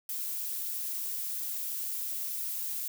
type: noise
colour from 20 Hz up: violet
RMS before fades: -35 dBFS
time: 0.09-2.88 s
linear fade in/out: 2 ms
effects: none

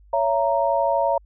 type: chord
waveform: sine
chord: A# diminished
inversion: first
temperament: just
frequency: 559.4 / 671.3 / 932.3 Hz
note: C#5 / E5 / A#5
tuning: +16 / +31 / 0 cents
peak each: -22 dBFS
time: 0.13-1.18 s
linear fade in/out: 5 ms
effects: added 50 Hz sine -48 dBFS peak until 1.25 s

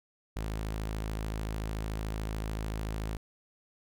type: tone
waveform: sawtooth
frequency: 53.6 Hz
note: A1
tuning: 45 cents flat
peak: -29 dBFS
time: 0.36-3.17 s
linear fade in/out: 5 ms
effects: none

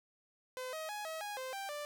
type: tone with pitch steps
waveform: sawtooth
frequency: 510 / 632 / 836 / 640 / 826 / 519 / 786 / 589 Hz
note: C5 / D#5 / G#5 / D#5 / G#5 / C5 / G5 / D5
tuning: -44 / +27 / +11 / +49 / -10 / -14 / +4 / +5 cents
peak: -36 dBFS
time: 0.57-1.85 s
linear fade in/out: 0 ms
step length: 160 ms
effects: none

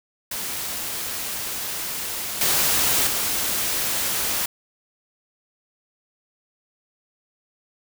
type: noise with level steps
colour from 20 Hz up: white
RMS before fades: -29 / -20 / -24 dBFS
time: 0.31-4.46 s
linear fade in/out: 5 ms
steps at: 2.41 / 3.07 s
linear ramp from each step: 2 ms
effects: none

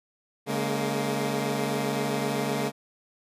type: tone cluster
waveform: 15% pulse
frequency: 142 / 209.1 / 232.9 Hz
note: C#3 / G#3 / A#3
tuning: +42 / +12 / -1 cents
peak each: -24 dBFS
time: 0.46-2.72 s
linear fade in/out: 50 ms
effects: resampled to 32000 Hz

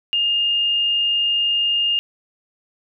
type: tone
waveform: sine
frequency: 2826 Hz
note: F7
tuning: 20 cents sharp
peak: -16 dBFS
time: 0.13-1.99 s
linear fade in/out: 0 ms
effects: none

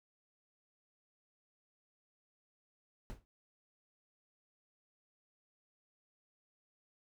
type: noise with exponential decay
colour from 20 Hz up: brown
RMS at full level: -39 dBFS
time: 3.1-3.25 s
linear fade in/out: 0 ms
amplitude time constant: 31 ms
effects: none

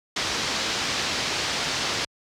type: low-pass noise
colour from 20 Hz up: white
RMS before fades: -27 dBFS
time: 0.16-2.05 s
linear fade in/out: 5 ms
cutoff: 5600 Hz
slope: 24 dB/octave
effects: high-pass 60 Hz 12 dB/octave

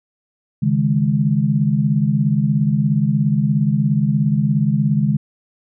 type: chord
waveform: sine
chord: C# suspended second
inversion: none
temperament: equal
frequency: 138.59 / 155.56 / 207.7 Hz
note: C#3 / D#3 / G#3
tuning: 0 / 0 / 0 cents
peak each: -18 dBFS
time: 0.62-5.17 s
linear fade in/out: 10 ms
effects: none

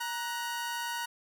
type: tone pair together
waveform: sawtooth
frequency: 940.6 / 1480 Hz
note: A#5 / F#6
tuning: +15 / 0 cents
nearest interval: minor sixth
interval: 785 cents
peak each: -31 / -34 dBFS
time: 0-1.06 s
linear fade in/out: 10 ms
effects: none

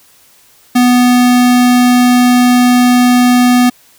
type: tone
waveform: square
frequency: 246.9 Hz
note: B3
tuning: in tune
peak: -6 dBFS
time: 0.75-3.7 s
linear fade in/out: 10 ms
effects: white hiss -46 dBFS RMS until 3.98 s

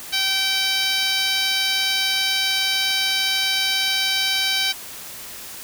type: tone with band-pass filter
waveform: 10% pulse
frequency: 773 Hz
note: G5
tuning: 24 cents flat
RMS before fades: -21 dBFS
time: 0.12-4.73 s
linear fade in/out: 20 ms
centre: 4400 Hz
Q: 0.92
effects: white hiss -36 dBFS RMS until 5.63 s

